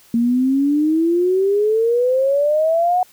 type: exponential sweep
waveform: sine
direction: up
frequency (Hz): 229.7 to 740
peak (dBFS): -13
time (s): 0.14-3.03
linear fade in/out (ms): 2
effects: white hiss -50 dBFS RMS until 3.12 s